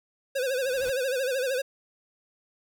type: tone with vibrato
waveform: square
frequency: 521 Hz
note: C5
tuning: 7 cents flat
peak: -26 dBFS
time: 0.35-1.62 s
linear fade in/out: 10 ms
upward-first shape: sine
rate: 13 Hz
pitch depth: 100 cents each way
type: noise with exponential growth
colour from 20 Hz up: pink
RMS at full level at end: -41 dBFS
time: 0.39-0.9 s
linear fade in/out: 5 ms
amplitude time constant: 110 ms
effects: none